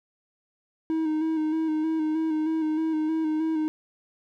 triangle tone with vibrato, 315.1 Hz, D#4, 22 cents sharp, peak -21 dBFS, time 0.9-3.68 s, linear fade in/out 0 ms, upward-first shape square, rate 3.2 Hz, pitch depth 28 cents each way, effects none

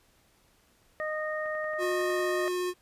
harmonic tone, 617 Hz, D#5, 15 cents flat, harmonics 1 / 2 / 3, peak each -32 / -38 / -35 dBFS, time 1-2.48 s, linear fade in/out 0 ms
click train, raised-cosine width 0.5 ms, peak -35 dBFS, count 9, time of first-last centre 1.46-2.194 s, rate 10.9 Hz
square tone with vibrato, 360.7 Hz, F#4, 44 cents flat, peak -29 dBFS, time 1.78-2.74 s, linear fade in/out 50 ms, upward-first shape triangle, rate 17 Hz, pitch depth 9 cents each way
effects pink hiss -65 dBFS RMS until 2.81 s + resampled to 32000 Hz

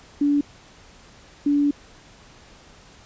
sine tone pair in turn, 288.2 / 288.2 Hz, D4 / D4, -33 / -33 cents, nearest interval unison, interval 0 cents, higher neither, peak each -16 dBFS, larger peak neither, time 0.21-0.41 / 1.46-1.71 s, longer second, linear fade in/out 5 ms, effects pink hiss -49 dBFS RMS until 3.05 s + resampled to 16000 Hz

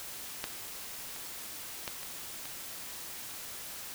clicks, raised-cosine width 0.2 ms, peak -16 / -28 / -17 / -27 / -24 dBFS, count 5, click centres 0.441 / 1.162 / 1.878 / 2.031 / 2.455 s, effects white hiss -43 dBFS RMS until 3.94 s

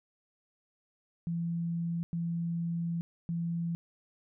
sine tone bursts at uneven times, 168.9 Hz, E3, 42 cents sharp, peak -30 dBFS, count 3, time 1.27-2.03 / 2.13-3.01 / 3.29-3.75 s, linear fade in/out 0 ms, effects none

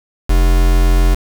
triangle tone with quantisation, 43.65 Hz, F1, in tune, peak -6 dBFS, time 0.29-1.15 s, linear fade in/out 10 ms, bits 3, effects none

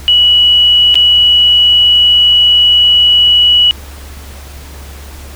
sine tone with dropouts, 2935 Hz, F#7, 15 cents flat, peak -4 dBFS, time 0.08-3.71 s, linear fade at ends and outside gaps 0 ms, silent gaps 0.943-0.955 s, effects added 70 Hz sine -28 dBFS peak until 5.35 s + pink hiss -34 dBFS RMS until 5.35 s

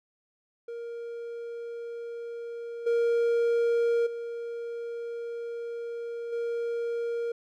triangle tone with level steps, 468.4 Hz, A#4, 8 cents sharp, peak -33 / -20 / -31 / -26 dBFS, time 0.68-7.32 s, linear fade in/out 5 ms, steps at 2.86 / 4.06 / 6.32 s, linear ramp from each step 10 ms, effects none

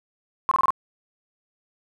sine tone bursts, 1067 Hz, C6, 34 cents sharp, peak -16 dBFS, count 5, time 0.49-0.705 s, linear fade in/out 0 ms, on 23 ms, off 25 ms, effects 8-bit

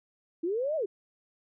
sine linear two-way sweep, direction up then down, 315.7 to 653 to 357.8 Hz, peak -27 dBFS, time 0.43-0.86 s, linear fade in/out 10 ms, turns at 0.76 s, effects none

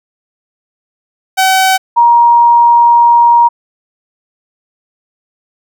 sawtooth / sine tone pair in turn, 760 / 944.5 Hz, F#5 / A#5, +46 / +22 cents, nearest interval major third, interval 376 cents, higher second, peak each -3 dBFS, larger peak neither, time 1.37-1.78 / 1.96-3.49 s, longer second, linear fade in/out 20 ms, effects none

